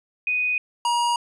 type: tone pair in turn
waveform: sine / square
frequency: 2489 / 951.9 Hz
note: D#7 / A#5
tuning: 0 / +36 cents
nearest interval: octave + perfect fourth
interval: 1664 cents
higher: first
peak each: -20 / -20 dBFS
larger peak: neither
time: 0.27-0.58 / 0.85-1.16 s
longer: neither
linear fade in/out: 2 ms
effects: resampled to 24000 Hz